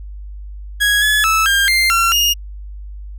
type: tone with pitch steps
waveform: 30% pulse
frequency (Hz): 1659 / 1707 / 1309 / 1603 / 2099 / 1364 / 2846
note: G#6 / G#6 / E6 / G6 / C7 / F6 / F7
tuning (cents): -2 / +47 / -13 / +38 / +5 / -41 / +32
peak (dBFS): -9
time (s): 0.8-2.34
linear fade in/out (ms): 20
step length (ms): 220
effects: added 50 Hz sine -28 dBFS peak until 3.18 s